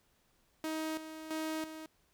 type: tone with tremolo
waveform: sawtooth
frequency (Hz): 315.5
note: D#4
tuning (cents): +24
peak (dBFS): -31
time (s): 0.64-1.86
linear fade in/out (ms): 2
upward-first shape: square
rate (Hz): 1.5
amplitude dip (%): 65
effects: pink hiss -72 dBFS RMS until 2.13 s